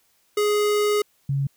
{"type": "tone pair in turn", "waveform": ["square", "sine"], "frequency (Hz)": [416.9, 138.6], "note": ["G#4", "C#3"], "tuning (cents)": [7, 0], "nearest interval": "octave + perfect fifth", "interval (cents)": 1907, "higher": "first", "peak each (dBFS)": [-19, -20], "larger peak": "first", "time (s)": [[0.37, 1.02], [1.29, 1.47]], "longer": "first", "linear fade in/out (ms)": 5, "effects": ["white hiss -64 dBFS RMS until 1.56 s"]}